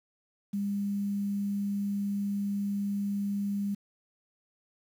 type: tone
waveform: sine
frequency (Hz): 201.3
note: G3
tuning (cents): +46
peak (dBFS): -28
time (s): 0.53-3.75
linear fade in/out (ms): 10
effects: 9-bit